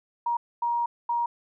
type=tone bursts at uneven times; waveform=sine; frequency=946 Hz; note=A#5; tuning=25 cents sharp; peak=-23 dBFS; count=3; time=0.26-0.37 / 0.62-0.86 / 1.09-1.26 s; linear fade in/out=5 ms; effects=none